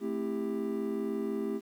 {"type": "chord", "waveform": "triangle", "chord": "A minor seventh", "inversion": "none", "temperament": "just", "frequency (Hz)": [220, 264, 330, 396], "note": ["A3", "C4", "E4", "G4"], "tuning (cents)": [0, 16, 2, 18], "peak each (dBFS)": [-33, -36, -36, -32], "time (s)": [0, 1.61], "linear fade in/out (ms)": 50, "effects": ["tanh soft clip ceiling -20 dBFS", "10-bit"]}